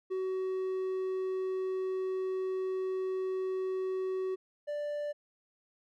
triangle tone pair in turn, 376 / 588.1 Hz, F#4 / D5, +28 / +2 cents, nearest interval minor sixth, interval 774 cents, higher second, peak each -29 / -31 dBFS, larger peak first, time 0.1-4.36 / 4.67-5.13 s, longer first, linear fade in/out 20 ms, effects none

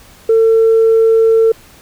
sine tone, 450 Hz, A4, 39 cents sharp, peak -5 dBFS, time 0.29-1.52 s, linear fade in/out 5 ms, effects tanh soft clip ceiling -3 dBFS + pink hiss -42 dBFS RMS until 1.81 s

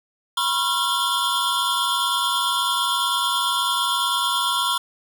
square tone cluster, 979 / 1079 / 1374 / 3246 / 3511 Hz, B5 / C#6 / F6 / G#7 / A7, -15 / -47 / -29 / -40 / -4 cents, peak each -27 dBFS, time 0.37-4.78 s, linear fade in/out 5 ms, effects 9-bit

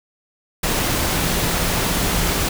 sine tone in noise, 173.5 Hz, F3, 11 cents flat, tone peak -28 dBFS, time 1.12-2.35 s, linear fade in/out 5 ms, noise pink, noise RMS -20 dBFS, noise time 0.63-2.49 s, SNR -11 dB, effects none

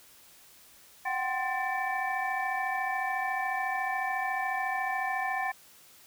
sine tone cluster, 737 / 771 / 1046 / 1778 / 2304 Hz, F#5 / G5 / C6 / A6 / D7, -7 / -29 / -1 / +18 / -34 cents, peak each -36 / -32 / -37 / -33 / -38 dBFS, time 1.05-5.52 s, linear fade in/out 10 ms, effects tanh soft clip ceiling -17 dBFS + white hiss -56 dBFS RMS until 6.06 s

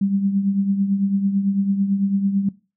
sine tone with tremolo, 197.3 Hz, G3, 11 cents sharp, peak -14 dBFS, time 0.01-2.49 s, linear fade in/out 5 ms, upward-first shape triangle, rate 9 Hz, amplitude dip 70%, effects noise-tail reverb RT60 0.3 s tail -20 dB re dry

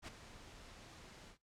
pink noise with ADSR envelope, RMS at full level -45 dBFS, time 0.02-1.38 s, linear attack 57 ms, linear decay 12 ms, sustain -11 dB, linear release 100 ms, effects noise-tail reverb RT60 0.2 s tail -21 dB re dry + low-pass 7000 Hz 12 dB/octave

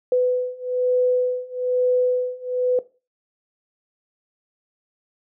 sine beating tone pair, 499.7 / 500.8 Hz, B4 / B4, +20 / +24 cents, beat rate 1.1 Hz, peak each -21 / -20 dBFS, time 0.12-2.79 s, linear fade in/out 2 ms, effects noise-tail reverb RT60 0.3 s tail -17 dB re dry

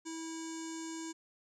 square tone with low-pass filter, 324.9 Hz, E4, 25 cents flat, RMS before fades -42 dBFS, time 0.05-1.13 s, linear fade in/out 20 ms, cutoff 7100 Hz, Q 7.7, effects none

